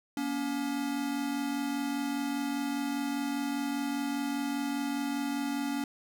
square tone pair together, 237.7 / 282.7 Hz, A#3 / C#4, +34 / +34 cents, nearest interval minor third, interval 300 cents, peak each -37 / -32 dBFS, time 0.17-5.84 s, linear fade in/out 2 ms, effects none

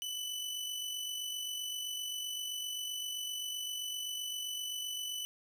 sawtooth tone with amplitude modulation, 2989 Hz, F#7, 17 cents sharp, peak -32 dBFS, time 0.02-5.25 s, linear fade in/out 0 ms, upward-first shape sine, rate 47.7 Hz, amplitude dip 40%, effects none

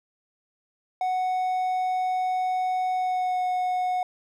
triangle tone with pitch glide, 740 to 731.9 Hz, F#5 to F#5, 0 to -19 cents, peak -21 dBFS, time 1.01-4.03 s, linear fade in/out 2 ms, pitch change -19 cents, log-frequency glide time 2.94-3.44 s, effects none

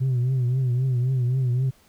sine tone with vibrato, 127 Hz, B2, 49 cents sharp, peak -17 dBFS, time 0-1.71 s, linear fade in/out 20 ms, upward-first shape triangle, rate 3.8 Hz, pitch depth 100 cents each way, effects tanh soft clip ceiling -18 dBFS + pink hiss -58 dBFS RMS until 1.88 s

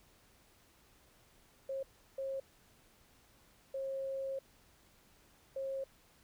sine tone bursts at uneven times, 539 Hz, C#5, 49 cents flat, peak -36 dBFS, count 4, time 1.69-1.83 / 2.18-2.4 / 3.74-4.39 / 5.56-5.84 s, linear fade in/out 5 ms, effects pink hiss -66 dBFS RMS until 6.23 s

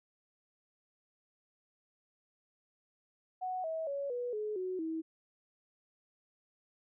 sine tone with pitch steps, 740 / 644.2 / 560.8 / 488.2 / 425 / 370 / 322.1 Hz, F#5 / E5 / C#5 / B4 / G#4 / F#4 / E4, 0 / -40 / +20 / -20 / +40 / 0 / -40 cents, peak -34 dBFS, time 3.41-5.02 s, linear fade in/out 20 ms, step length 230 ms, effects none

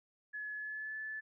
sine tone with pitch glide, 1703 to 1738.8 Hz, G#6 to A6, +43 to -21 cents, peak -39 dBFS, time 0.33-1.21 s, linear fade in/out 20 ms, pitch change +36 cents, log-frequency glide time 0.54-0.97 s, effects none

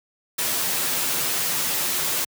white noise with comb filter, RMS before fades -24 dBFS, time 0.38-2.25 s, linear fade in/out 10 ms, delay 9.6 ms, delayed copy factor -0.6, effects high-pass 100 Hz 12 dB/octave

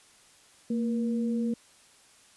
sine tone pair together, 230.1 / 478.1 Hz, A#3 / A#4, -22 / +44 cents, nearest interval octave + minor second, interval 1266 cents, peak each -26 / -36 dBFS, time 0.7-1.54 s, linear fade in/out 5 ms, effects white hiss -58 dBFS RMS until 2.36 s + resampled to 24000 Hz

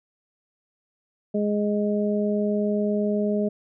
harmonic tone, 207.7 Hz, G#3, in tune, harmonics 1 / 2 / 3, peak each -23 / -26 / -28 dBFS, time 1.34-3.49 s, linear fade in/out 10 ms, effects none

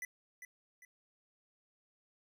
square tone with echo, 1990 Hz, B6, 13 cents sharp, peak -40 dBFS, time 0.02-0.05 s, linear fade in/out 2 ms, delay 400 ms, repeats 2, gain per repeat -8 dB, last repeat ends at 0.85 s, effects none

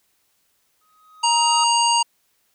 triangle tone with exponential growth, 1259 Hz, D#6, 20 cents sharp, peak -21 dBFS, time 0.81-1.64 s, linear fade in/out 5 ms, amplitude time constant 180 ms
harmonic tone, 939 Hz, A#5, 12 cents sharp, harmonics 1 / 3 / 5 / 7 / 9, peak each -17 / -22 / -24 / -25 / -27 dBFS, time 1.23-2.03 s, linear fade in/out 10 ms
effects white hiss -66 dBFS RMS until 2.54 s

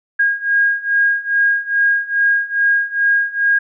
sine beating tone pair, 1629 / 1631.4 Hz, G#6 / G#6, -34 / -31 cents, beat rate 2.4 Hz, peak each -17 / -15 dBFS, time 0.19-3.59 s, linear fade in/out 10 ms, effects none

